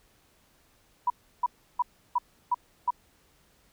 sine tone bursts, 978 Hz, B5, 17 cents flat, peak -21 dBFS, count 6, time 1.07-2.906 s, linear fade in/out 5 ms, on 31 ms, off 330 ms, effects pink hiss -64 dBFS RMS until 3.72 s

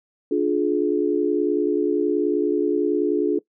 sine chord, D diminished, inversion none, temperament just, 293.7 / 352.4 / 422.9 Hz, D4 / F4 / Ab4, 0 / +16 / +31 cents, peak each -22 dBFS, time 0.31-3.39 s, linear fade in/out 5 ms, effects noise-tail reverb RT60 0.1 s tail -20 dB re dry

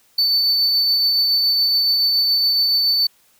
triangle tone with tremolo, 4516 Hz, C#8, 31 cents sharp, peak -12 dBFS, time 0.18-3.07 s, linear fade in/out 5 ms, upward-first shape triangle, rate 7.1 Hz, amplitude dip 25%, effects white hiss -57 dBFS RMS until 3.39 s

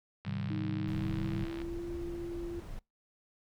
click train, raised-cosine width 0.3 ms, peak -30 dBFS, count 93, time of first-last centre 0.25-1.617 s, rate 67.3 Hz
sine chord, Ab major seventh, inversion none, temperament equal, 103.83 / 130.81 / 155.56 / 196 Hz, Ab2 / C3 / Eb3 / G3, 0 / 0 / 0 / 0 cents, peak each -38 / -40 / -40 / -38 dBFS, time 0.25-1.45 s, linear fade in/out 20 ms
sine tone with pitch glide, 311.1 to 343.2 Hz, D#4 to F4, 0 to -30 cents, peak -37 dBFS, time 0.5-2.6 s, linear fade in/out 5 ms, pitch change +170 cents, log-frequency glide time 0.78-1.81 s
brown noise, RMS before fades -43 dBFS, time 0.88-2.79 s, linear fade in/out 0 ms
effects noise-tail reverb RT60 0.2 s tail -25 dB re dry

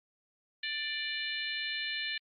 harmonic tone with a mistuned harmonic, 589 Hz, D5, 5 cents sharp, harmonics 3 / 4 / 5 / 6 / 7, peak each -38 / -39 / -40 / -41 / -41 dBFS, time 0.63-2.18 s, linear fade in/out 5 ms, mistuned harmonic 6, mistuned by +25 cents, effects Opus 32 kbps

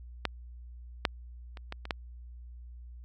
clicks, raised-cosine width 0.3 ms, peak -12 / -8 / -29 / -21 / -25 / -13 dBFS, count 6, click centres 0.253 / 1.052 / 1.572 / 1.724 / 1.854 / 1.908 s, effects added 60 Hz sine -44 dBFS peak until 3.04 s

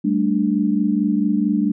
sine chord, G suspended second, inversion none, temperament just, 196 / 220.5 / 294 Hz, G3 / A3 / D4, 0 / +4 / +2 cents, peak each -20 dBFS, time 0.04-1.72 s, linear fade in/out 10 ms, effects none

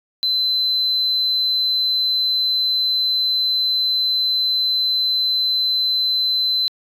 sine tone, 4050 Hz, B7, 43 cents sharp, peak -15 dBFS, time 0.23-6.68 s, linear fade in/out 0 ms, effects tanh soft clip ceiling -12 dBFS

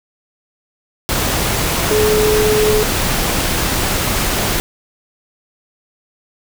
sine tone in noise, 426.5 Hz, G#4, 46 cents sharp, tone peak -12 dBFS, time 1.91-2.83 s, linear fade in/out 0 ms, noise pink, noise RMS -17 dBFS, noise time 1.09-4.6 s, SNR +2 dB, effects none

